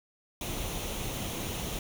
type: noise with comb filter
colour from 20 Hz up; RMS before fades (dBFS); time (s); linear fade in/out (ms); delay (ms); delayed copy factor
pink; -35; 0.41-1.79; 2; 0.31; +0.5
effects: none